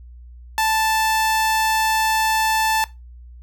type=tone; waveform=sawtooth; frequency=880 Hz; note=A5; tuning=in tune; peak=-13 dBFS; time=0.58-2.84 s; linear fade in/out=0 ms; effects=noise-tail reverb RT60 0.2 s tail -18 dB re dry + added 60 Hz sine -38 dBFS peak until 3.42 s